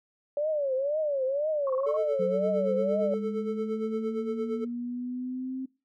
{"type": "tone with vibrato", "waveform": "sine", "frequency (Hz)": 570, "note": "C#5", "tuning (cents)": 48, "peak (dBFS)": -25, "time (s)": [0.37, 3.14], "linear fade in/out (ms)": 2, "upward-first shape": "triangle", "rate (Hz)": 2, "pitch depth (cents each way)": 190}
{"type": "tone bursts", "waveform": "sine", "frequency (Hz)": 1095, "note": "C#6", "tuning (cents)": -22, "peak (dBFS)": -33, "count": 6, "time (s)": [1.67, 1.967], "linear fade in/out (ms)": 2, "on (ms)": 27, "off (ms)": 27}
{"type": "tone with tremolo", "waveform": "triangle", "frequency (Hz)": 440, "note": "A4", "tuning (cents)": 0, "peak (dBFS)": -25, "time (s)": [1.86, 4.65], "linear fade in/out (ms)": 10, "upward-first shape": "sine", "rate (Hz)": 8.7, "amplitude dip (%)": 70}
{"type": "exponential sweep", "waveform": "sine", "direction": "up", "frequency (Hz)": [185, 263.4], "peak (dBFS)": -31, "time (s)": [2.19, 5.66], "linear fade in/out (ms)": 10}
{"effects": ["noise-tail reverb RT60 0.3 s tail -22 dB re dry"]}